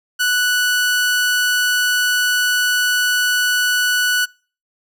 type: tone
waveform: sawtooth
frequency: 1480 Hz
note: F#6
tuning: in tune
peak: -11 dBFS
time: 0.19-4.26 s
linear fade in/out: 20 ms
effects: noise-tail reverb RT60 0.4 s tail -26 dB re dry